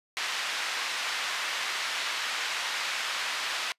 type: band-pass noise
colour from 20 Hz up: pink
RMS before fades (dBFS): -32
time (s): 0.17-3.72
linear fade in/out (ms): 0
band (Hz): 1400 to 4500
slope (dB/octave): 12
effects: noise-tail reverb RT60 0.1 s tail -24 dB re dry + resampled to 32000 Hz